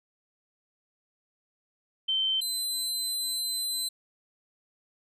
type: tone pair in turn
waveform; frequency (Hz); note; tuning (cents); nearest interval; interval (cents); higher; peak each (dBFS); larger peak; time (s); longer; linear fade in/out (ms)
sine / 25% pulse; 3101 / 4051; G7 / B7; -19 / +43; perfect fourth; 462; second; -24; neither; 2.08-2.41 / 2.41-3.89; second; 10
effects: none